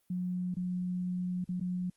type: tone with dropouts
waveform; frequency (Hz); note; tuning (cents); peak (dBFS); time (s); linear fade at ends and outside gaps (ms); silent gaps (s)
sine; 180.5; F#3; -43; -31; 0.1-1.9; 5; 0.543-0.567 / 1.443-1.489 / 1.599-1.61
effects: white hiss -74 dBFS RMS until 1.96 s + Opus 32 kbps